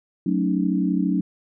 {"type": "chord", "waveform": "sine", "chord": "D# half-diminished seventh", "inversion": "first", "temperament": "equal with one note detuned", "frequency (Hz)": [185, 220, 278.8, 311.1], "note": ["F#3", "A3", "C#4", "D#4"], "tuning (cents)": [0, 0, 10, 0], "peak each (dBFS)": [-22, -27, -24, -26], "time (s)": [0.26, 1.21], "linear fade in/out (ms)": 5, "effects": []}